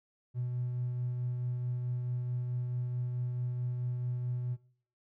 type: tone with tremolo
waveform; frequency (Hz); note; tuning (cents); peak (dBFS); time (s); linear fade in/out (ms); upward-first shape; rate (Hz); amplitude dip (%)
triangle; 123.47; B2; 0; -27; 0.34-4.57; 50; triangle; 4.6; 40
effects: noise-tail reverb RT60 0.5 s tail -21 dB re dry + tanh soft clip ceiling -27 dBFS